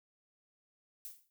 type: noise with exponential decay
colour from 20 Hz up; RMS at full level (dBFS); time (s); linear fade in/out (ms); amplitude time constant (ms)
violet; -42; 1.05-1.3; 0; 53
effects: none